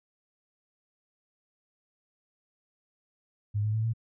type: tone with pitch steps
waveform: sine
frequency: 103.83 / 107.06 / 110.39 / 113.82 Hz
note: G#2 / A2 / A2 / A#2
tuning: 0 / -47 / +6 / -41 cents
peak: -25 dBFS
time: 3.54-3.936 s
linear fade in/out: 20 ms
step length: 99 ms
effects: none